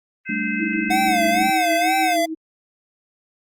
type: harmonic tone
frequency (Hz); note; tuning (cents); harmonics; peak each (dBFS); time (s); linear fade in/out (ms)
517; C5; -21; 3 / 4 / 5; -28 / -28 / -28; 0.25-2.17; 50
type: chord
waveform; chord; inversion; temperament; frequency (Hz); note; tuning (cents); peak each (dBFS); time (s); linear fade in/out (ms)
sine; G suspended second; none; equal; 196 / 220 / 293.7; G3 / A3 / D4; 0 / 0 / 0; -29 / -26 / -29; 0.29-1.5; 5
type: tone with tremolo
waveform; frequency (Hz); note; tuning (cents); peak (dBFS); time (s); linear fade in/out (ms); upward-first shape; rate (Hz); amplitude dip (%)
sine; 319.2; D#4; +44; -21; 0.59-2.35; 20; triangle; 6.4; 75
type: tone with vibrato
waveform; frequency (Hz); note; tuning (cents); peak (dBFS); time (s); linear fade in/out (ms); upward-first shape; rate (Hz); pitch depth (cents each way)
square; 724; F#5; -38; -18; 0.9-2.26; 10; sine; 2.1; 120
effects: Opus 32 kbps